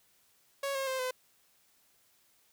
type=tone with pitch steps; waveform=sawtooth; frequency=554.4 / 538.9 / 523.9 / 509.3 Hz; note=C#5 / C#5 / C5 / C5; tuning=0 / -49 / +2 / -47 cents; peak=-28 dBFS; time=0.63-1.11 s; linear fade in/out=5 ms; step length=120 ms; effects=white hiss -68 dBFS RMS until 2.52 s